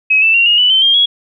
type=tone with pitch steps; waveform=sine; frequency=2551 / 2650 / 2753 / 2860 / 2971 / 3087 / 3207 / 3331 Hz; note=D#7 / E7 / F7 / F7 / F#7 / G7 / G7 / G#7; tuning=+43 / +9 / -25 / +41 / +6 / -27 / +39 / +4 cents; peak=-7 dBFS; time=0.1-1.06 s; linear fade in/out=10 ms; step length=120 ms; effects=none